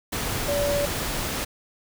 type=tone in noise; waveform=sine; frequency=574 Hz; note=D5; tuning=40 cents flat; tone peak=-22 dBFS; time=0.48-0.86 s; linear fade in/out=10 ms; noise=pink; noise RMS=-28 dBFS; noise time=0.12-1.45 s; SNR=+3 dB; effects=none